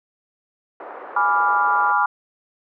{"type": "band-pass noise", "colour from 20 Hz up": "pink", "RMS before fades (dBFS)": -36, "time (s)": [0.8, 1.92], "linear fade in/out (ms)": 2, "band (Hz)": [440, 1400], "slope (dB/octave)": 24}
{"type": "chord", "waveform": "sine", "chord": "G# diminished seventh", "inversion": "none", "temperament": "equal", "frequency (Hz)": [830.6, 987.8, 1174.7, 1396.9], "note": ["G#5", "B5", "D6", "F6"], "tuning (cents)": [0, 0, 0, 0], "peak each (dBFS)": -21, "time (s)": [1.16, 2.06], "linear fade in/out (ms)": 5}
{"effects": []}